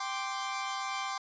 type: chord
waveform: sawtooth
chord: G suspended fourth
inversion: none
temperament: equal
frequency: 784 / 1046.5 / 1174.7 Hz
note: G5 / C6 / D6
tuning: 0 / 0 / 0 cents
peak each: -34 dBFS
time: 0-1.18 s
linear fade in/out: 5 ms
effects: resampled to 16000 Hz